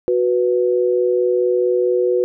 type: tone pair together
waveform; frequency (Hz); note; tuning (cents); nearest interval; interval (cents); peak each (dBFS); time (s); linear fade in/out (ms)
sine; 368 / 492.5; F#4 / B4; -9 / -5; perfect fourth; 504; -16 / -17; 0.08-2.24; 0
effects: none

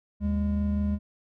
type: tone pair together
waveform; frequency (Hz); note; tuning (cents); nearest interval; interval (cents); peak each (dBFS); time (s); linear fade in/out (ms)
triangle; 76.56 / 204.4; D#2 / G#3; -27 / -27; octave + perfect fourth; 1700; -25 / -24; 0.2-0.99; 50
effects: none

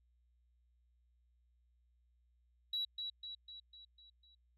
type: tone with echo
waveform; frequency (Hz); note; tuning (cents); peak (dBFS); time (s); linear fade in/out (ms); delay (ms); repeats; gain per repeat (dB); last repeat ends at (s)
sine; 3904; B7; -21; -34; 2.73-2.85; 5; 250; 6; -5; 4.35
effects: tanh soft clip ceiling -31 dBFS + added 60 Hz sine -70 dBFS peak until 4.57 s

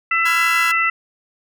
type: harmonic tone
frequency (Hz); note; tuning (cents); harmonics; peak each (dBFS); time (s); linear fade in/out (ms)
668; E5; +23; 2 / 3 / 4; -19 / -18 / -21; 0.11-0.9; 5
type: chord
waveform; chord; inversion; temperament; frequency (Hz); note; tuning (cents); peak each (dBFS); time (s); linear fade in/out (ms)
sawtooth; F diminished; second; equal with one note detuned; 1005 / 1396.9 / 1661.2; Cb6 / F6 / Ab6; +30 / 0 / 0; -25 / -21 / -22; 0.25-0.72; 10
effects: none

